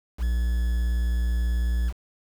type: tone with quantisation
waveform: triangle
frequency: 59.2 Hz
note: A#1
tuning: 27 cents sharp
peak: -19 dBFS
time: 0.18-1.93 s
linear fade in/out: 50 ms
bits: 7
effects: none